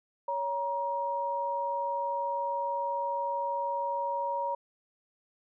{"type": "tone pair together", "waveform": "sine", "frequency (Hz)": [559, 946.2], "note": ["C#5", "A#5"], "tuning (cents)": [14, 26], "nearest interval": "major sixth", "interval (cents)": 912, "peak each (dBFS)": [-34, -30], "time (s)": [0.28, 4.55], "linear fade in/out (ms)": 5, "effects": []}